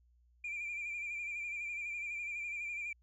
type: tone with vibrato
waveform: sine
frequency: 2378 Hz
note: D7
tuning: 21 cents sharp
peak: -36 dBFS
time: 0.44-2.93 s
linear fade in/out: 5 ms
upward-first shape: sine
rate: 12 Hz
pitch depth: 46 cents each way
effects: tanh soft clip ceiling -35 dBFS + added 60 Hz sine -65 dBFS peak until 3.02 s